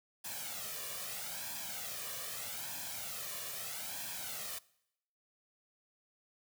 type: noise with flanger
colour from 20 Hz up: white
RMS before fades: -42 dBFS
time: 0.24-4.59 s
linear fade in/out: 10 ms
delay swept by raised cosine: 1.2 to 1.73 ms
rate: 0.79 Hz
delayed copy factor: +0.7
effects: noise-tail reverb RT60 0.8 s tail -22 dB re dry + high-pass 100 Hz 12 dB/octave